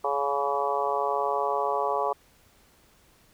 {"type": "harmonic tone with a mistuned harmonic", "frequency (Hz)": 140.8, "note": "C#3", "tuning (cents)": 27, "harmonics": [3, 4, 5, 6, 7, 8], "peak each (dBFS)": [-31, -31, -31, -31, -31, -31], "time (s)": [0.04, 2.13], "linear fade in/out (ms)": 5, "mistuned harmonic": 8, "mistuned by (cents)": 19, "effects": ["pink hiss -60 dBFS RMS until 3.33 s"]}